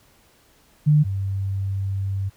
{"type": "tone pair in turn", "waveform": "sine", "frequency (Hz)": [150, 97.48], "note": ["D3", "G2"], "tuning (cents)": [37, -9], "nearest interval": "perfect fifth", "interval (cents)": 746, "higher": "first", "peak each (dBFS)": [-12, -22], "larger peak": "first", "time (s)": [[0.86, 1.04], [1.04, 2.3]], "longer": "second", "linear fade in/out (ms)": 20, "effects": ["pink hiss -57 dBFS RMS until 2.36 s"]}